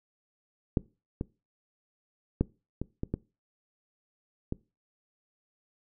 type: clicks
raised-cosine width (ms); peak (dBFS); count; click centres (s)
3; -11 / -18 / -11 / -19 / -18 / -16 / -18; 7; 0.772 / 1.211 / 2.41 / 2.816 / 3.034 / 3.14 / 4.524
effects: noise-tail reverb RT60 0.3 s tail -22 dB re dry